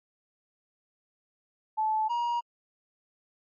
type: tone pair in turn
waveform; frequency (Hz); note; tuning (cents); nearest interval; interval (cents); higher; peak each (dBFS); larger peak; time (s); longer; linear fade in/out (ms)
sine / triangle; 869 / 950.2; A5 / A#5; -22 / +33; major second; 155; second; -24; neither; 1.77-2.09 / 2.09-2.41; neither; 20
effects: MP3 32 kbps